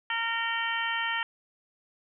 harmonic tone with a mistuned harmonic, 460 Hz, A#4, 23 cents flat, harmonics 2 / 3 / 4 / 5 / 6 / 7, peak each -34 / -35 / -31 / -37 / -38 / -35 dBFS, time 0.1-1.23 s, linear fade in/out 2 ms, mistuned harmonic 7, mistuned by -67 cents, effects none

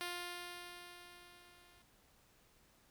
5% pulse tone with level ramp, 351.8 Hz, F4, 13 cents sharp, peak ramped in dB -28 to -54 dBFS, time 0.01-1.82 s, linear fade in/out 0 ms, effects pink hiss -69 dBFS RMS until 2.9 s

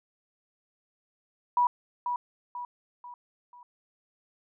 sine tone with echo, 974 Hz, B5, 24 cents flat, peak -20 dBFS, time 1.57-1.67 s, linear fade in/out 2 ms, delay 490 ms, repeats 4, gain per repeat -7 dB, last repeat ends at 3.63 s, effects none

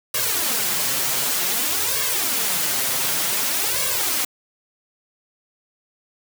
white noise with flanger, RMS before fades -22 dBFS, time 0.14-4.25 s, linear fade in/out 5 ms, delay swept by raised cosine 1.8 to 7.7 ms, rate 0.54 Hz, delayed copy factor +0.95, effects high-pass 100 Hz 12 dB/octave

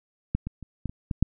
clicks, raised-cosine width 5 ms, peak -11 / -19 / -27 / -16 / -26 / -15 / -7 dBFS, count 7, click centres 0.35 / 0.47 / 0.627 / 0.857 / 0.895 / 1.112 / 1.226 s, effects none

